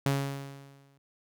sawtooth tone with exponential decay, 138.59 Hz, C#3, in tune, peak -19 dBFS, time 0.06-0.98 s, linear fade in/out 2 ms, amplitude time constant 200 ms, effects none

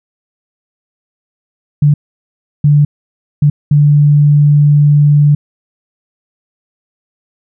sine tone bursts at uneven times, 146.6 Hz, D3, 3 cents flat, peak -4 dBFS, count 4, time 1.82-1.94 / 2.64-2.85 / 3.42-3.5 / 3.71-5.35 s, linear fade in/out 5 ms, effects none

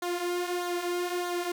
sawtooth tone with flanger, 353.2 Hz, F4, 20 cents sharp, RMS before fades -31 dBFS, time 0.02-1.52 s, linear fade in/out 5 ms, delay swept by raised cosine 0.37 to 4.57 ms, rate 1.6 Hz, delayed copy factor -0.6, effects none

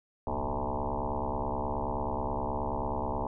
sine tone with frequency modulation, 442.8 Hz, A4, 11 cents sharp, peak -29 dBFS, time 0.27-3.27 s, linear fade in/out 2 ms, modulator 69.4 Hz, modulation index 7.7, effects none

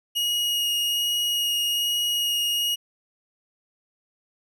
40% pulse tone with vibrato, 2879 Hz, F#7, 48 cents flat, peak -21 dBFS, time 0.15-2.76 s, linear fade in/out 20 ms, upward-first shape sine, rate 1.2 Hz, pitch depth 9 cents each way, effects none

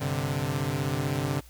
sawtooth chord, G suspended fourth, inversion none, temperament equal, 98 / 130.81 / 146.83 Hz, G2 / C3 / D3, 0 / 0 / 0 cents, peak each -31 / -26 / -26 dBFS, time 0-1.41 s, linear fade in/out 20 ms, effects added 60 Hz sine -49 dBFS peak until 1.49 s + white hiss -56 dBFS RMS until 1.49 s

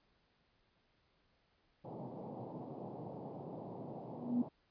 pink band-pass noise, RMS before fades -47 dBFS, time 1.84-4.49 s, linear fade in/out 10 ms, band 120 to 900 Hz, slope 48 dB/octave
sine tone with exponential growth, 242.3 Hz, B3, 33 cents flat, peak -27 dBFS, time 3.96-4.42 s, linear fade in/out 5 ms, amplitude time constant 100 ms
effects pink hiss -75 dBFS RMS until 4.7 s + resampled to 11025 Hz

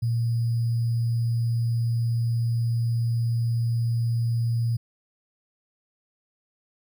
sine tone with sample-and-hold, 116.54 Hz, A#2, in tune, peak -21 dBFS, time 0.02-4.77 s, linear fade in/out 10 ms, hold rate 4900 Hz, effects none

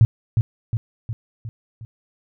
sine tone with echo, 113.3 Hz, A#2, 49 cents flat, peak -8 dBFS, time 0.01-0.05 s, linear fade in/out 0 ms, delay 360 ms, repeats 5, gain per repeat -5 dB, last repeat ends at 1.85 s, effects none

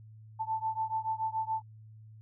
sine beating tone pair, 880 / 887 Hz, A5 / A5, 0 / +14 cents, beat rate 7 Hz, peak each -33 / -34 dBFS, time 0.39-1.62 s, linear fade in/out 20 ms, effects added 109 Hz sine -49 dBFS peak until 2.21 s

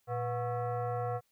sine tone with frequency modulation, 116.54 Hz, A#2, in tune, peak -31 dBFS, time 0.07-1.21 s, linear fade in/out 50 ms, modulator 608 Hz, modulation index 1.4, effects white hiss -75 dBFS RMS until 1.31 s

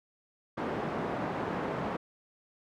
pink band-pass noise, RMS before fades -34 dBFS, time 0.57-1.97 s, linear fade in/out 10 ms, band 180 to 1200 Hz, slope 12 dB/octave, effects none

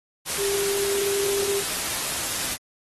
sine tone in noise, 399.5 Hz, G4, 33 cents sharp, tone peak -24 dBFS, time 0.37-1.63 s, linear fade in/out 50 ms, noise white, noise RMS -27 dBFS, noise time 0.25-2.58 s, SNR 0 dB, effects AAC 32 kbps

